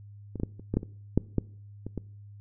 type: clicks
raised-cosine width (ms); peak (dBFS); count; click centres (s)
3; -23 / -20 / -15 / -30 / -15 / -11 / -24 / -8 / -11 / -23 / -19; 11; 0.357 / 0.399 / 0.434 / 0.596 / 0.74 / 0.77 / 0.831 / 1.176 / 1.383 / 1.866 / 1.977
effects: noise-tail reverb RT60 0.6 s tail -23 dB re dry + added 102 Hz sine -45 dBFS peak until 2.4 s